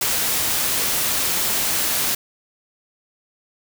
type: noise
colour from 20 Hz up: white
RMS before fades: -21 dBFS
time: 0.01-2.15 s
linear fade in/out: 5 ms
effects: none